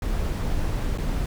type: noise with dropouts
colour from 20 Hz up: brown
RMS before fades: -25 dBFS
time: 0.02-1.26 s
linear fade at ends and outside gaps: 2 ms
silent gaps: 0.977-0.983 s
effects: none